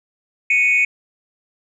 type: tone pair together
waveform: sine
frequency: 2217 / 2488 Hz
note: C#7 / D#7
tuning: 0 / -1 cents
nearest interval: major second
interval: 199 cents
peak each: -14 dBFS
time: 0.5-0.85 s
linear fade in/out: 5 ms
effects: tanh soft clip ceiling -8 dBFS